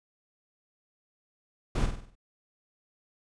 brown noise with echo, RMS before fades -26 dBFS, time 1.75-1.86 s, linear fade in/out 5 ms, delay 49 ms, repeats 6, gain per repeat -6 dB, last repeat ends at 2.154 s, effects resampled to 22050 Hz

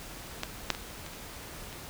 clicks, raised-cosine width 0.2 ms, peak -13 / -7 / -20 / -25 / -29 / -26 dBFS, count 6, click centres 0.434 / 0.703 / 0.749 / 1.064 / 1.134 / 1.728 s, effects pink hiss -44 dBFS RMS until 1.89 s

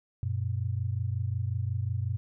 sine tone pair together, 94.47 / 120 Hz, F#2 / B2, +37 / -49 cents, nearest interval major third, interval 414 cents, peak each -30 / -31 dBFS, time 0.23-2.17 s, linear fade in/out 0 ms, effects none

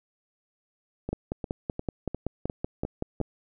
two click trains, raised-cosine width 2 ms, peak -18 / -15 dBFS, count 7 / 12, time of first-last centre 1.09-3.203 / 1.13-3.213 s, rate 2.84 / 5.28 Hz, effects none

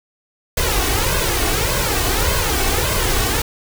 pink noise with flanger, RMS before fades -18 dBFS, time 0.57-3.42 s, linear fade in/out 5 ms, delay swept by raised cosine 1.9 to 2.71 ms, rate 1.7 Hz, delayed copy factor +0.65, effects none

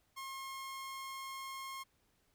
sawtooth tone, 1074 Hz, C6, 45 cents sharp, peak -39 dBFS, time 0.16-1.84 s, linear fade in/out 20 ms, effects pink hiss -75 dBFS RMS until 2.34 s

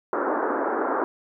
pink band-pass noise, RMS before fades -25 dBFS, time 0.13-1.04 s, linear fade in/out 0 ms, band 270 to 1500 Hz, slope 48 dB/octave, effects none

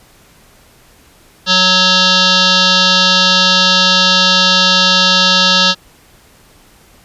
sine tone with frequency modulation, 184.9 Hz, F#3, 1 cent flat, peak -7 dBFS, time 1.46-5.75 s, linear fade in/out 50 ms, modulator 740 Hz, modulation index 6.4, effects pink hiss -46 dBFS RMS until 7.04 s + resampled to 32000 Hz

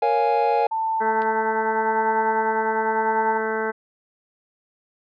triangle chord, Bb minor seventh, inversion none, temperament equal, 466.2 / 554.4 / 698.5 / 830.6 Hz, Bb4 / Db5 / F5 / Ab5, 0 / 0 / 0 / 0 cents, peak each -21 / -24 / -23 / -18 dBFS, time 0.02-0.67 s, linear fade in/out 5 ms
sine tone with tremolo, 890 Hz, A5, 20 cents sharp, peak -20 dBFS, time 0.71-3.38 s, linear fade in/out 10 ms, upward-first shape sine, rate 0.87 Hz, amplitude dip 35%
harmonic tone, 220 Hz, A3, in tune, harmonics 1 / 2 / 3 / 4 / 5 / 6 / 7 / 8 / 9, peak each -33 / -25 / -34 / -29 / -36 / -35 / -29 / -41 / -37 dBFS, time 1-3.72 s, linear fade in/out 20 ms
clicks, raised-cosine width 0.2 ms, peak -21 / -31 dBFS, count 2, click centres 1.22 / 1.232 s
effects resampled to 11025 Hz

